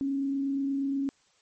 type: tone with frequency modulation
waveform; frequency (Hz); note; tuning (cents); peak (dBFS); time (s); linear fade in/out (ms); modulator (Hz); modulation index
sine; 275.2; C#4; -12; -26; 0.01-1.09; 0; 28.4; 0.2
effects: white hiss -66 dBFS RMS until 1.41 s + MP3 32 kbps